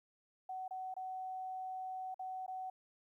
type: tone with dropouts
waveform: sine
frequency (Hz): 750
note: F#5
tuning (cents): +23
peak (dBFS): -40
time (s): 0.49-2.7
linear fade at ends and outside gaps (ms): 5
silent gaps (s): 0.68-0.708 / 0.941-0.965 / 2.144-2.193 / 2.464-2.479
effects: 13-bit